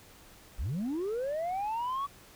sine linear sweep, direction up, 38.77 to 1143 Hz, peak -28 dBFS, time 0.58-2.07 s, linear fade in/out 20 ms, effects tanh soft clip ceiling -29 dBFS + pink hiss -55 dBFS RMS until 2.35 s

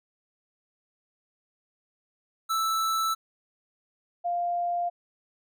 square / sine tone pair in turn, 1318.5 / 698.5 Hz, E6 / F5, 0 / 0 cents, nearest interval major seventh, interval 1100 cents, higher first, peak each -25 dBFS, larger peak neither, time 2.49-3.15 / 4.24-4.9 s, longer neither, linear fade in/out 20 ms, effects none

